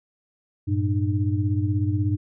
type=tone cluster; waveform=sine; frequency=97.6 / 114 / 301.8 Hz; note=G2 / A#2 / D4; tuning=-7 / -38 / +47 cents; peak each=-22 / -26 / -27 dBFS; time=0.67-2.17 s; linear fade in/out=20 ms; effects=none